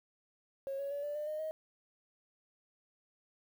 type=tone with pitch steps; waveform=triangle; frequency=545 / 558.1 / 571.4 / 585.1 / 599.2 / 613.5 / 628.2 Hz; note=C#5 / C#5 / D5 / D5 / D5 / D#5 / D#5; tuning=-29 / +12 / -48 / -7 / +35 / -25 / +16 cents; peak=-32 dBFS; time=0.67-1.51 s; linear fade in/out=0 ms; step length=120 ms; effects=tanh soft clip ceiling -33 dBFS + 10-bit